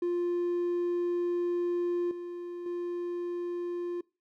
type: tone with level steps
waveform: triangle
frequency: 350 Hz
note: F4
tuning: 4 cents sharp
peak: -24 / -34 / -29 dBFS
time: 0.02-4.01 s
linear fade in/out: 5 ms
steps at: 2.11 / 2.66 s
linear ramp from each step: 2 ms
effects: noise-tail reverb RT60 0.3 s tail -24 dB re dry + tanh soft clip ceiling -21 dBFS